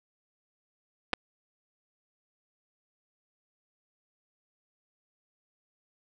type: clicks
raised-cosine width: 0.3 ms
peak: -11 dBFS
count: 2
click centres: 1.132 / 1.136 s
effects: none